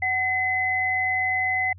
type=tone pair together; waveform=sine; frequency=748 / 2032 Hz; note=F#5 / B6; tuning=+19 / +49 cents; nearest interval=octave + perfect fourth; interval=1730 cents; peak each=-27 / -22 dBFS; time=0.02-1.73 s; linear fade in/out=5 ms; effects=added 90 Hz sine -42 dBFS peak until 1.78 s